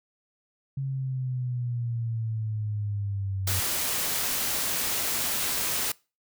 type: exponential sweep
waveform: sine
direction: down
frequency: 137 to 93.5 Hz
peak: -27 dBFS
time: 0.77-3.6 s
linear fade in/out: 5 ms
type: noise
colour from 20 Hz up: white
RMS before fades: -28 dBFS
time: 3.47-5.92 s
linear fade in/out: 5 ms
effects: noise-tail reverb RT60 0.3 s tail -24 dB re dry